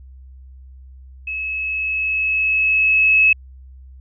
sine tone with level ramp, 2583 Hz, E7, 36 cents flat, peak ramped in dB -23 to -9 dBFS, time 1.27-3.33 s, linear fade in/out 5 ms, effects added 65 Hz sine -38 dBFS peak until 4 s

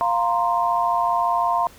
sine chord, F suspended fourth, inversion none, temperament equal, 698.5 / 932.3 / 1046.5 Hz, F5 / Bb5 / C6, 0 / 0 / 0 cents, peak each -22 dBFS, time 0.01-1.67 s, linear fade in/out 0 ms, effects pink hiss -48 dBFS RMS until 1.78 s

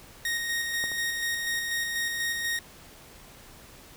sawtooth tone with tremolo, 1864.7 Hz, A#6, in tune, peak -23 dBFS, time 0.25-2.59 s, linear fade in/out 2 ms, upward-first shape square, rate 4.1 Hz, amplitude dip 30%
clicks, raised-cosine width 1 ms, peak -23 / -28 dBFS, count 2, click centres 0.84 / 0.917 s
effects pink hiss -50 dBFS RMS until 3.96 s

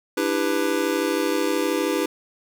square chord, E minor seventh, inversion third, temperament just, 296.7 / 329.6 / 395.6 / 494.4 Hz, D4 / E4 / G4 / B4, +18 / 0 / +16 / +2 cents, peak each -27 dBFS, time 0.17-2.06 s, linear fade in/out 5 ms, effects none

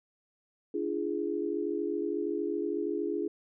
sine chord, D diminished, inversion none, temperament equal with one note detuned, 293.7 / 342 / 415.3 Hz, D4 / F4 / Ab4, 0 / -36 / 0 cents, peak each -35 / -33 / -33 dBFS, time 0.74-3.28 s, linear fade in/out 5 ms, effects none

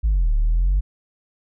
sine exponential two-way sweep, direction down then up, 57.1 to 35.91 to 49.73 Hz, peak -13 dBFS, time 0.03-0.81 s, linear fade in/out 20 ms, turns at 0.34 s, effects tanh soft clip ceiling -13 dBFS

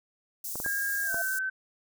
white high-pass noise, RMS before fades -36 dBFS, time 0.44-1.39 s, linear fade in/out 5 ms, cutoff 6000 Hz, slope 24 dB/octave
clicks, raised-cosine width 1 ms, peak -24 dBFS, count 4, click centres 0.556 / 0.601 / 0.662 / 1.144 s
sine tone with pitch glide, 1623 to 1535.5 Hz, G#6 to G6, -40 to -36 cents, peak -28 dBFS, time 0.64-1.5 s, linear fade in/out 10 ms, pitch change -96 cents, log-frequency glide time 1.06-1.12 s
sine tone with exponential growth, 680 Hz, F5, 46 cents flat, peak -32 dBFS, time 0.92-1.22 s, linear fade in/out 5 ms, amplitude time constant 64 ms
effects none

